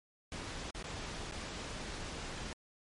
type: noise with dropouts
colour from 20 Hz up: pink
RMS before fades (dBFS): -42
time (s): 0.32-2.53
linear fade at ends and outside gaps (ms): 0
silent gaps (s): 0.706-0.748 / 0.826-0.842 / 1.312-1.322
effects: low-pass 7000 Hz 12 dB/octave + MP3 48 kbps